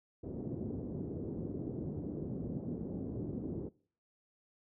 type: low-pass noise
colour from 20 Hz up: white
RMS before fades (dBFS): -39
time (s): 0.23-3.69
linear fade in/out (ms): 10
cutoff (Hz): 360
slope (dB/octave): 24
effects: noise-tail reverb RT60 0.5 s tail -23 dB re dry + high-pass 80 Hz 12 dB/octave